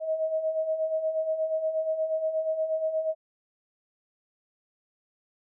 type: beating tone pair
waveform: sine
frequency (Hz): 628 / 636.4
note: D#5 / D#5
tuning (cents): +16 / +39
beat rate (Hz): 8.4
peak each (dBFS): -33 / -26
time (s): 0-3.15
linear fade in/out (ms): 50
effects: none